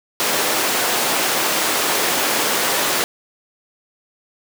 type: high-pass noise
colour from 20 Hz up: pink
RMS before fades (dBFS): -19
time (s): 0.2-3.04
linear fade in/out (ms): 0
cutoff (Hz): 390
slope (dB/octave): 12
effects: none